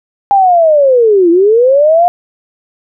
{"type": "linear two-way sweep", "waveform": "sine", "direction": "down then up", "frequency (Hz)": [813, 329.6, 718], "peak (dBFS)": -4, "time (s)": [0.31, 2.08], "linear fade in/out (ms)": 0, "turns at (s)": 1.3, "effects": []}